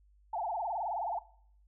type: tone with vibrato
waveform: sine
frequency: 783 Hz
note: G5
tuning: 2 cents flat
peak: -32 dBFS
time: 0.33-1.19 s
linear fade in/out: 5 ms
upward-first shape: sine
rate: 19 Hz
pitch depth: 250 cents each way
effects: noise-tail reverb RT60 0.6 s tail -19 dB re dry + added 50 Hz sine -61 dBFS peak until 1.67 s